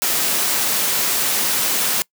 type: noise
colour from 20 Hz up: white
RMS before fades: -19 dBFS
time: 0.02-2.02 s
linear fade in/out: 0 ms
effects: noise-tail reverb RT60 0.1 s tail -24 dB re dry + high-pass 150 Hz 12 dB/octave